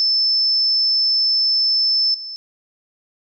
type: tone with level steps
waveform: sine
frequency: 5274 Hz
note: E8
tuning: in tune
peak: -14 / -28 dBFS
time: 0-2.36 s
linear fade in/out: 0 ms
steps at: 2.14 s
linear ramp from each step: 5 ms
effects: none